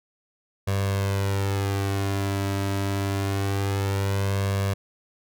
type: tone with flanger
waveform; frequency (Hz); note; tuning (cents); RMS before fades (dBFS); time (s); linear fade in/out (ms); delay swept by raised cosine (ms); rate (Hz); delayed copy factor
sawtooth; 98.6; G2; +11; -25; 0.67-4.74; 10; 1.8 to 3.1; 0.25; +0.7
effects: none